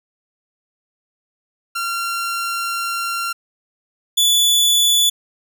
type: tone pair in turn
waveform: sawtooth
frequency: 1375 / 3457 Hz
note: F6 / A7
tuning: -27 / -31 cents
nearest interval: octave + major third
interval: 1596 cents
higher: second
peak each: -17 / -9 dBFS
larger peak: second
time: 1.75-3.33 / 4.17-5.1 s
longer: first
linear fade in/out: 10 ms
effects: none